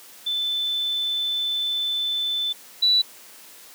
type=tone pair in turn; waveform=sine; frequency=3520 / 3951 Hz; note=A7 / B7; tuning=0 / 0 cents; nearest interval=major second; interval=200 cents; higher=second; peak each=-22 / -15 dBFS; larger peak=second; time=0.26-2.53 / 2.82-3.02 s; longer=first; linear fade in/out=10 ms; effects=white hiss -46 dBFS RMS until 3.74 s + high-pass 200 Hz 12 dB/octave